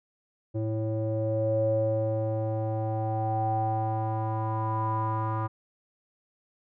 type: tone with low-pass filter sweep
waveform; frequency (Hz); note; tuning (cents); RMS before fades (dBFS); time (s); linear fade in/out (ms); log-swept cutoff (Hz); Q
square; 110; A2; 0; -28; 0.54-5.48; 20; 450 to 1100; 9.4
effects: none